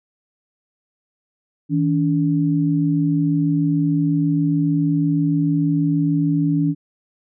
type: tone pair together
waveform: sine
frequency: 159.89 / 286.3 Hz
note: D#3 / D4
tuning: +47 / -44 cents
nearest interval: minor seventh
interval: 1009 cents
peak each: -18 dBFS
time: 1.69-6.75 s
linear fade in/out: 50 ms
effects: none